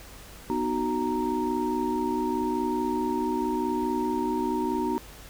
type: tone cluster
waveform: sine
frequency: 246.3 / 307.2 / 371.9 / 930 Hz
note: B3 / D#4 / F#4 / A#5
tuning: -5 / -22 / +9 / -4 cents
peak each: -30 dBFS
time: 0.5-4.98 s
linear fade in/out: 0 ms
effects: added 50 Hz sine -49 dBFS peak until 5.29 s + pink hiss -47 dBFS RMS until 5.29 s